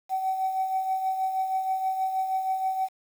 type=tone with tremolo; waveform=sine; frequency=760 Hz; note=F#5; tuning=46 cents sharp; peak=-21 dBFS; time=0.09-2.89 s; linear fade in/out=50 ms; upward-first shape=triangle; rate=6.3 Hz; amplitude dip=60%; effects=tanh soft clip ceiling -18 dBFS + 8-bit